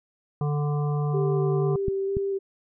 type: harmonic tone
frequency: 146.83 Hz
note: D3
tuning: in tune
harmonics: 1 / 3 / 5 / 7 / 8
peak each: -23 / -33 / -37 / -40 / -41 dBFS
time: 0.41-1.76 s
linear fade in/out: 2 ms
type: tone with vibrato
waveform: sine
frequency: 392 Hz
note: G4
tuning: in tune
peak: -24 dBFS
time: 1.13-2.39 s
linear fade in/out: 20 ms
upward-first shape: square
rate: 2.1 Hz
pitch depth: 11 cents each way
type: clicks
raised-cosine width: 5 ms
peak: -15 dBFS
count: 2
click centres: 1.883 / 2.169 s
effects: none